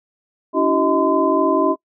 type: tone cluster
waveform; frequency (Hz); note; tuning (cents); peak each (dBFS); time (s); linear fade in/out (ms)
sine; 284 / 328 / 380 / 633 / 1023; C#4 / E4 / F#4 / D#5 / C6; +42 / -9 / +46 / +30 / -39; -20; 0.53-1.76; 50
effects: noise-tail reverb RT60 0.1 s tail -23 dB re dry